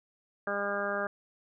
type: harmonic tone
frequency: 201.9 Hz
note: G#3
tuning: 49 cents flat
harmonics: 1 / 2 / 3 / 4 / 5 / 6 / 7 / 8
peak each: -41 / -38 / -34 / -41 / -46 / -37 / -38 / -36 dBFS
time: 0.47-1.07 s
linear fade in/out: 2 ms
effects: none